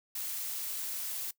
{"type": "noise", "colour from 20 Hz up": "blue", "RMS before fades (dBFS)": -37, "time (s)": [0.15, 1.31], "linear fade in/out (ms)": 5, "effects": ["noise-tail reverb RT60 0.1 s tail -21 dB re dry"]}